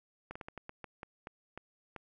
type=slowing click train; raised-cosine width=0.5 ms; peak=-28 dBFS; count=11; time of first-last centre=0.31-1.963 s; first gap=45 ms; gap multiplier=1.27; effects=none